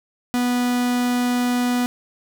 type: tone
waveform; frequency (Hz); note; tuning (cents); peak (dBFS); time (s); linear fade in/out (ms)
45% pulse; 245.7; B3; -9; -18; 0.34-1.86; 0
effects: none